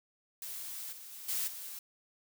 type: noise with level steps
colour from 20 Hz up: blue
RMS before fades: -42 / -49 / -47 / -34 / -44 dBFS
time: 0.42-1.79 s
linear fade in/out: 2 ms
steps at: 0.92 / 1.12 / 1.28 / 1.47 s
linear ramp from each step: 10 ms
effects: none